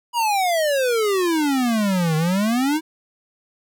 square exponential two-way sweep, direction down then up, 978 to 153.6 to 325.3 Hz, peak -18 dBFS, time 0.13-2.81 s, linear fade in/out 50 ms, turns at 2.16 s, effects none

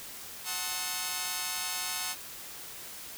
5% pulse chord, F# diminished seventh, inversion none, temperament just, 740 / 888 / 1065.6 / 1278.7 Hz, F#5 / A5 / C6 / Eb6, 0 / +16 / +31 / +47 cents, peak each -27 dBFS, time 0.44-2.16 s, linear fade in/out 50 ms, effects white hiss -44 dBFS RMS until 3.17 s

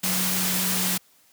sine tone in noise, 184.3 Hz, F#3, 7 cents flat, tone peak -29 dBFS, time 0.03-0.98 s, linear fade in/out 10 ms, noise white, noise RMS -25 dBFS, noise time 0.03-0.98 s, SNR -7 dB, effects white hiss -59 dBFS RMS until 1.32 s + high-pass 80 Hz 12 dB/octave

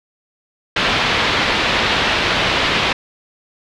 white low-pass noise, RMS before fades -17 dBFS, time 0.76-2.93 s, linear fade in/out 5 ms, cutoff 3600 Hz, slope 24 dB/octave, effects none

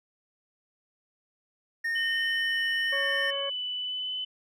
triangle tone with pitch glide, 1837 to 1815.9 Hz, A#6 to A#6, -26 to -46 cents, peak -25 dBFS, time 1.84-3.31 s, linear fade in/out 10 ms, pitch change -20 cents, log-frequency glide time 2.95-3.03 s
sine tone with vibrato, 3001 Hz, F#7, 24 cents sharp, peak -30 dBFS, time 1.95-4.25 s, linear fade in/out 10 ms, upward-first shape sine, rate 1 Hz, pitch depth 10 cents each way
harmonic tone, 556 Hz, C#5, 5 cents sharp, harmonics 1 / 2 / 3 / 4, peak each -33 / -39 / -43 / -45 dBFS, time 2.92-3.5 s, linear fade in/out 10 ms
effects none

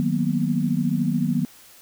sine chord, B major seventh, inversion first, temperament equal, 155.56 / 185 / 233.1 / 246.9 Hz, D#3 / F#3 / A#3 / B3, 0 / 0 / 0 / 0 cents, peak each -25 dBFS, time 0-1.45 s, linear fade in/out 0 ms, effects white hiss -49 dBFS RMS until 1.81 s

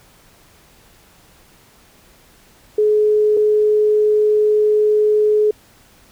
sine tone pair in turn, 424.1 / 424.1 Hz, G#4 / G#4, +36 / +36 cents, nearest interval unison, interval 0 cents, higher neither, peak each -11 dBFS, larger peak neither, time 2.78-3.37 / 3.37-5.51 s, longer second, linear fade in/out 5 ms, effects pink hiss -50 dBFS RMS until 6.11 s

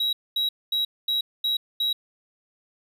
triangle tone bursts, 3860 Hz, B7, 40 cents flat, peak -20 dBFS, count 6, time 0-1.93 s, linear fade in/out 5 ms, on 130 ms, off 230 ms, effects none

